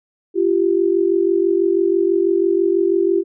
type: tone pair together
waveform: sine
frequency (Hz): 343.4 / 389.5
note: F4 / G4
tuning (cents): -29 / -11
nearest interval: major second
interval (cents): 218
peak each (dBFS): -16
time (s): 0.34-3.24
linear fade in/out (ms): 50
effects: none